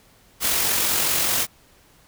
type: noise with amplitude modulation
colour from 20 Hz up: white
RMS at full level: -20 dBFS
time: 0.4-1.47 s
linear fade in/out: 50 ms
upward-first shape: sine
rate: 45.1 Hz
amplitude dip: 30%
effects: pink hiss -55 dBFS RMS until 2.07 s

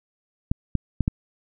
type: clicks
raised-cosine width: 5 ms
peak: -8 dBFS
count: 4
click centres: 0.515 / 0.753 / 1.007 / 1.079 s
effects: none

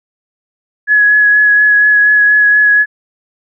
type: tone with vibrato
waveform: sine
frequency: 1685 Hz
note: G#6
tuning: 25 cents sharp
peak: -5 dBFS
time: 0.87-2.86 s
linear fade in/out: 50 ms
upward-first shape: sine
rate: 4.2 Hz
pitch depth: 16 cents each way
effects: none

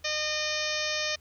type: harmonic tone with a mistuned harmonic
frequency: 610 Hz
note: D#5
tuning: 34 cents flat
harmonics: 1 / 2 / 3 / 4 / 5 / 6 / 7 / 8 / 9 / 10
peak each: -35 / -41 / -35 / -35 / -38 / -37 / -39 / -39 / -36 / -38 dBFS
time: 0.04-1.16 s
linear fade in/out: 10 ms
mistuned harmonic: 10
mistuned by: +16 cents
effects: added 80 Hz sine -56 dBFS peak until 1.2 s + pink hiss -63 dBFS RMS until 1.2 s

